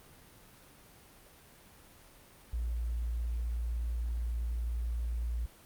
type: tone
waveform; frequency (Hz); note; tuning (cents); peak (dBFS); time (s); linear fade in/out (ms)
sine; 58.27; A#1; 0; -31; 2.53-5.46; 5
effects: pink hiss -57 dBFS RMS until 5.65 s + Opus 32 kbps